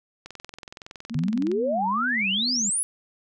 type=click train; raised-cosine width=0.2 ms; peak=-22 dBFS; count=28; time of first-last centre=0.26-1.516 s; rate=21.5 Hz
type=tone with vibrato; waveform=sine; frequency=220 Hz; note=A3; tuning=in tune; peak=-29 dBFS; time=1.1-2.7 s; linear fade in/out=10 ms; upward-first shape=sine; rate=2.3 Hz; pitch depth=230 cents each way
type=exponential sweep; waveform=sine; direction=up; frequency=141.7 to 10910 Hz; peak=-22 dBFS; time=1.15-2.83 s; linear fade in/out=0 ms
effects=none